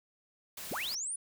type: noise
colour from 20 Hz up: white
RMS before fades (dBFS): -43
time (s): 0.57-0.95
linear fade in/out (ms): 5
type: linear sweep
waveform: sine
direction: up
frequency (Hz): 65.41 to 9970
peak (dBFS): -34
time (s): 0.71-1.16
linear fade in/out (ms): 5
effects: none